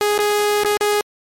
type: tone with dropouts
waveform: sawtooth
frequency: 415.3 Hz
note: G#4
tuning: in tune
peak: -11 dBFS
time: 0.01-1.01 s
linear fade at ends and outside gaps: 0 ms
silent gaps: 0.179-0.189 / 0.635-0.647 / 0.77-0.809 s
effects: MP3 64 kbps